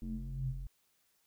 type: tone with low-pass filter sweep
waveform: square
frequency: 44.65 Hz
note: F1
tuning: 39 cents sharp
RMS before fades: -39 dBFS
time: 0.02-0.67 s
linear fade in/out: 0 ms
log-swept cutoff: 260 to 94 Hz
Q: 9
effects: white hiss -74 dBFS RMS until 1.26 s